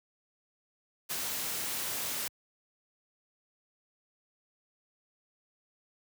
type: noise with ADSR envelope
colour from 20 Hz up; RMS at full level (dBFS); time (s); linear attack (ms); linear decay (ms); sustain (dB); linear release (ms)
white; -33; 1.09-2.28; 22; 12; -2; 4
effects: high-pass 80 Hz 12 dB/octave